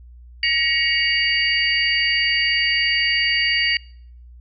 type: tone cluster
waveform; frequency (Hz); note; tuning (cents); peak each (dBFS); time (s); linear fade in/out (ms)
sine; 1897 / 2234 / 2838 / 4621; A#6 / C#7 / F7 / D8; +30 / +13 / +27 / -29; -22; 0.43-3.77; 2
effects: noise-tail reverb RT60 0.6 s tail -25 dB re dry + added 60 Hz sine -40 dBFS peak until 4.4 s